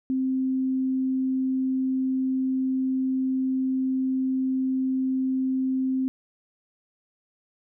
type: tone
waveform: sine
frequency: 261.6 Hz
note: C4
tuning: in tune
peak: -22 dBFS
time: 0.1-6.08 s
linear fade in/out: 0 ms
effects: none